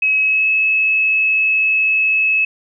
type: tone with pitch glide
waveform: sine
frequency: 2560 to 2588 Hz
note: D#7 to E7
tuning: +49 to -32 cents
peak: -12 dBFS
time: 0.02-2.45 s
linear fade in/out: 5 ms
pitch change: +19 cents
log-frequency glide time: 0.2-0.48 s
effects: none